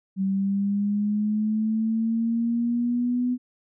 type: linear sweep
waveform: sine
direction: up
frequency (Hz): 191.2 to 249.7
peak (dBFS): -21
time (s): 0.16-3.38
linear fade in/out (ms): 50
effects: none